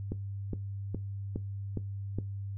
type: click train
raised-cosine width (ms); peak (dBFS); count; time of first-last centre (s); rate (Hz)
3; -20; 6; 0.12-2.186; 2.42
effects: noise-tail reverb RT60 0.2 s tail -17 dB re dry + added 99 Hz sine -35 dBFS peak until 2.57 s